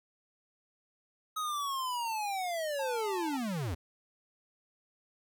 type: linear sweep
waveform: square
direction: down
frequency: 1273 to 73 Hz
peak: -33 dBFS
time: 1.36-3.75 s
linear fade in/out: 10 ms
type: tone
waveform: triangle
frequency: 880 Hz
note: A5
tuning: in tune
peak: -34 dBFS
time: 2.79-3.37 s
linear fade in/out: 5 ms
effects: 11-bit